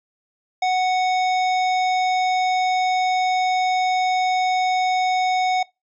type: tone with hard clipping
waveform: sine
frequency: 740 Hz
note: F#5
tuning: in tune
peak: -19 dBFS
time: 0.62-5.63 s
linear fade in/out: 5 ms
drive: 15 dB
effects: noise-tail reverb RT60 0.2 s tail -22 dB re dry + resampled to 16000 Hz